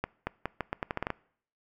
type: accelerating click train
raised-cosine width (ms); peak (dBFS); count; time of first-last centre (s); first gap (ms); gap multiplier
0.5; -15; 11; 0.04-1.103; 230; 0.81
effects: noise-tail reverb RT60 0.6 s tail -23 dB re dry